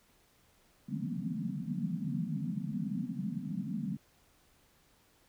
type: band-pass noise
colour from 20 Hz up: pink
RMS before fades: -36 dBFS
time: 0.88-3.97 s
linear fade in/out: 5 ms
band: 140 to 260 Hz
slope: 96 dB/octave
effects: pink hiss -67 dBFS RMS until 5.28 s